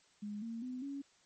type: tone with pitch steps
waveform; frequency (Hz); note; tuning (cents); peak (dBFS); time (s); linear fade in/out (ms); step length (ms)
sine; 207.7 / 229.1 / 252.8 / 278.9; G#3 / A#3 / B3 / C#4; 0 / -30 / +41 / +11; -39; 0.22-1.02; 10; 200
effects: white hiss -68 dBFS RMS until 1.25 s + MP3 32 kbps